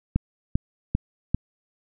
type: click train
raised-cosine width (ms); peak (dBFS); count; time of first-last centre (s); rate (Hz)
5; -8; 4; 0.16-1.346; 2.53
effects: none